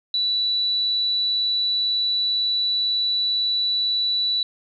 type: tone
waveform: sine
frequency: 3951 Hz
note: B7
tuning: in tune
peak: -19 dBFS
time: 0.14-4.43 s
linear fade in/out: 2 ms
effects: none